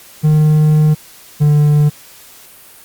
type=tone pair in turn; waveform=triangle; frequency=153.1 / 148.31 Hz; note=D#3 / D3; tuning=-28 / +17 cents; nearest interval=minor second; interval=55 cents; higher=first; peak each=-5 / -5 dBFS; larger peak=neither; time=0.23-0.95 / 1.4-1.9 s; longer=first; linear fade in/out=20 ms; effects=white hiss -40 dBFS RMS until 2.84 s + Opus 48 kbps